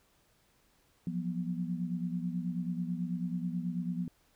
sine tone cluster, 174.2 / 183.4 / 242.3 Hz, F3 / F#3 / B3, -4 / -15 / -33 cents, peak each -34 / -38 / -39 dBFS, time 1.07-4.08 s, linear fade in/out 2 ms, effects pink hiss -69 dBFS RMS until 4.35 s

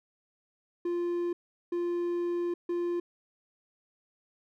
triangle tone bursts at uneven times, 348 Hz, F4, 6 cents flat, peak -26 dBFS, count 3, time 0.85-1.33 / 1.72-2.54 / 2.69-3 s, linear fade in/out 5 ms, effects none

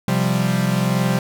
45% pulse chord, C suspended fourth, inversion none, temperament equal, 130.81 / 174.61 / 196 Hz, C3 / F3 / G3, 0 / 0 / 0 cents, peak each -21 dBFS, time 0.08-1.19 s, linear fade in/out 2 ms, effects none

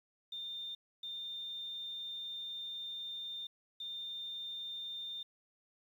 sine tone bursts at uneven times, 3612 Hz, A7, 45 cents sharp, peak -40 dBFS, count 3, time 0.32-0.75 / 1.03-3.47 / 3.8-5.23 s, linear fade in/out 5 ms, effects 11-bit

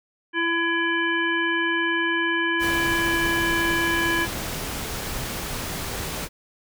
harmonic tone, 335.3 Hz, E4, 30 cents sharp, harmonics 1 / 3 / 5 / 7 / 9, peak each -26 / -29 / -23 / -31 / -32 dBFS, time 0.33-4.28 s, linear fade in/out 50 ms
pink noise, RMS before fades -30 dBFS, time 2.59-6.29 s, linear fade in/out 50 ms
effects none

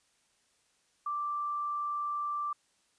sine tone, 1174.7 Hz, D6, in tune, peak -31 dBFS, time 1.06-2.53 s, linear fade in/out 5 ms, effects white hiss -71 dBFS RMS until 2.98 s + resampled to 22050 Hz

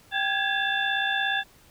sine tone cluster, 785 / 1627 / 1684 / 2702 / 3522 Hz, G5 / G#6 / G#6 / E7 / A7, +2 / -36 / +24 / +42 / +1 cents, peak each -30 / -30 / -27 / -34 / -30 dBFS, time 0.11-1.44 s, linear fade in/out 50 ms, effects pink hiss -56 dBFS RMS until 1.7 s

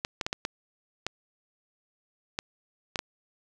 clicks, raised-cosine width 0.2 ms, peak -12 dBFS, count 9, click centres 0.049 / 0.212 / 0.265 / 0.329 / 0.451 / 1.066 / 2.389 / 2.958 / 2.991 s, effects none

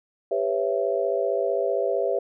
sine chord, C# half-diminished seventh, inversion second, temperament just, 399.1 / 498.9 / 554.4 / 665.2 Hz, G4 / B4 / C#5 / E5, +31 / +17 / 0 / +16 cents, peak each -27 dBFS, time 0.31-2.19 s, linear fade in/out 5 ms, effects none

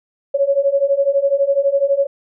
sine beating tone pair, 549 / 561 Hz, C#5 / C#5, -17 / +21 cents, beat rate 12 Hz, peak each -17 / -15 dBFS, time 0.34-2.07 s, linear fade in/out 10 ms, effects none

